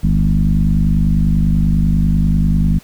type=tone with frequency modulation; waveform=sine; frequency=110 Hz; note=A2; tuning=in tune; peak=-10 dBFS; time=0.03-2.79 s; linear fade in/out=10 ms; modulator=50.1 Hz; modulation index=2.1; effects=pink hiss -44 dBFS RMS until 2.83 s